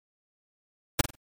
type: noise with echo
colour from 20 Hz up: pink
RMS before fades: -20 dBFS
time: 0.99-1.01 s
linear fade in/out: 2 ms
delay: 48 ms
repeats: 3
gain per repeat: -12 dB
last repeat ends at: 1.154 s
effects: MP3 96 kbps